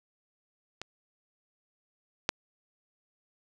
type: clicks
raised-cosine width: 0.2 ms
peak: -20 / -7 dBFS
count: 2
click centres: 0.816 / 2.291 s
effects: none